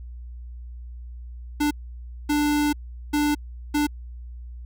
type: tone bursts at uneven times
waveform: square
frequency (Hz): 295.1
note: D4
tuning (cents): +8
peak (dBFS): -20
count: 4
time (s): 1.6-1.71 / 2.29-2.73 / 3.13-3.35 / 3.74-3.87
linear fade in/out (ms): 10
effects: added 60 Hz sine -35 dBFS peak until 4.65 s